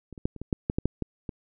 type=clicks; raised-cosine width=3 ms; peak=-28 / -29 / -12 / -28 / -22 / -11 / -12 / -12 / -10 / -15 / -20 dBFS; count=11; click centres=0.127 / 0.178 / 0.255 / 0.363 / 0.416 / 0.528 / 0.699 / 0.785 / 0.856 / 1.023 / 1.292 s; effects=none